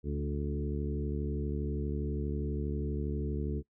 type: harmonic tone with a mistuned harmonic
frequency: 72.4 Hz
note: D2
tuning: 24 cents flat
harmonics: 1 / 2 / 3 / 4 / 5 / 6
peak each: -34 / -37 / -40 / -42 / -41 / -42 dBFS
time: 0.03-3.63 s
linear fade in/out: 50 ms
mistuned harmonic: 3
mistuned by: +21 cents
effects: noise-tail reverb RT60 0.1 s tail -23 dB re dry